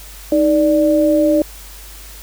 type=tone pair together; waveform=sine; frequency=312.1 / 587.3 Hz; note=D#4 / D5; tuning=+5 / 0 cents; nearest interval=major seventh; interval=1095 cents; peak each=-13 dBFS; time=0.32-1.42 s; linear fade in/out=2 ms; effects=added 50 Hz sine -36 dBFS peak until 2.22 s + white hiss -38 dBFS RMS until 2.22 s